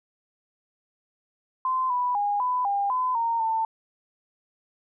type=tone with pitch steps; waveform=sine; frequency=1033 / 987 / 818 / 999 / 803 / 1013 / 923 / 894 Hz; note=C6 / B5 / G#5 / B5 / G5 / B5 / A#5 / A5; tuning=-22 / -1 / -26 / +20 / +41 / +44 / -17 / +27 cents; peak=-22 dBFS; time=1.65-3.65 s; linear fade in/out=2 ms; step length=250 ms; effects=none